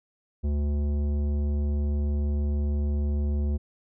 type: tone with tanh clipping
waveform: triangle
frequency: 72.8 Hz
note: D2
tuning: 15 cents flat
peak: -25 dBFS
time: 0.43-3.58 s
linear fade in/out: 20 ms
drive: 17 dB
effects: none